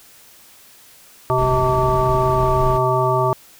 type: harmonic tone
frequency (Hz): 128.2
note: C3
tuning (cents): -35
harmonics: 1 / 3 / 5 / 7 / 9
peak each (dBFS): -21 / -21 / -21 / -21 / -21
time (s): 1.3-3.33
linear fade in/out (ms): 0
type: noise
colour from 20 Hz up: brown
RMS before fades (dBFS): -25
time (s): 1.37-2.79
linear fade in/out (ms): 20
effects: white hiss -47 dBFS RMS until 3.59 s